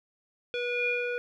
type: tone with low-pass filter sweep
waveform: square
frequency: 485.9 Hz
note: B4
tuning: 28 cents flat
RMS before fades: -30 dBFS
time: 0.54-1.18 s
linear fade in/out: 0 ms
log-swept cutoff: 3000 to 2000 Hz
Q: 9
effects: none